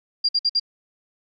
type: tone bursts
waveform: sine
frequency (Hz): 4780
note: D8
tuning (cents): +30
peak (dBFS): -16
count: 4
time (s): 0.24-0.598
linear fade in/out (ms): 10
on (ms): 49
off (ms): 54
effects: none